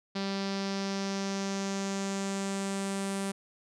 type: tone with low-pass filter sweep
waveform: sawtooth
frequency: 196 Hz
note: G3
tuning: in tune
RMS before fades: -33 dBFS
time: 0.15-3.32 s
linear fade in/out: 10 ms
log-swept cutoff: 4600 to 9300 Hz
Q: 3
effects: none